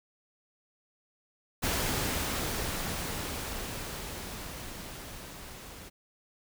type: noise with level ramp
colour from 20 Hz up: pink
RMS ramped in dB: -29 to -47 dBFS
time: 1.62-5.9 s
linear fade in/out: 20 ms
effects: none